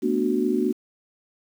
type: chord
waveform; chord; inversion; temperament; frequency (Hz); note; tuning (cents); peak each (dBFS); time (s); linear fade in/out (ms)
sine; B minor seventh; third; just; 222.2 / 246.9 / 296.3 / 370.4; A3 / B3 / D4 / F#4; +17 / 0 / +15 / +2; -27 / -25 / -26 / -24; 0.02-0.73; 20
effects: 8-bit